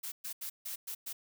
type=noise bursts at uneven times; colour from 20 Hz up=blue; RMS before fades=-40 dBFS; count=6; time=0.03-0.12 / 0.24-0.33 / 0.41-0.5 / 0.65-0.76 / 0.87-0.95 / 1.06-1.13 s; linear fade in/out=10 ms; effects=none